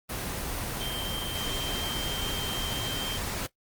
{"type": "tone in noise", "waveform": "sine", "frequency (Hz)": 3148, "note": "G7", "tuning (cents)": 7, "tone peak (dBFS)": -33, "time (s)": [0.8, 3.18], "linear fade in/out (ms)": 10, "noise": "pink", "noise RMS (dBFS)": -33, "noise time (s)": [0.09, 3.47], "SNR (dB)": -3, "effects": ["noise-tail reverb RT60 0.1 s tail -17 dB re dry", "Opus 24 kbps"]}